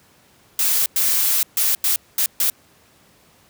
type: noise bursts at uneven times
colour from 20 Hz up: blue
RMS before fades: -18 dBFS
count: 6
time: 0.59-0.86 / 0.96-1.43 / 1.57-1.75 / 1.84-1.96 / 2.18-2.26 / 2.4-2.5 s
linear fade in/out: 2 ms
effects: pink hiss -54 dBFS RMS until 3.49 s + high-pass 80 Hz 12 dB/octave